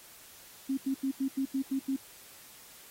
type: tone bursts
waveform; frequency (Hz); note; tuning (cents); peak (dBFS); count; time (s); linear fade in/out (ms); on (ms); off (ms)
sine; 268.9; C4; +47; -27; 8; 0.69-1.965; 10; 85; 85
effects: white hiss -53 dBFS RMS until 2.9 s + AAC 48 kbps